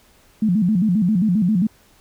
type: tone with vibrato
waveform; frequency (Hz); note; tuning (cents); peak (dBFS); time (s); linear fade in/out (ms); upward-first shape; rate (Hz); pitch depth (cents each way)
sine; 196; G3; 0; -14; 0.42-1.67; 5; square; 7.5; 180
effects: pink hiss -54 dBFS RMS until 2 s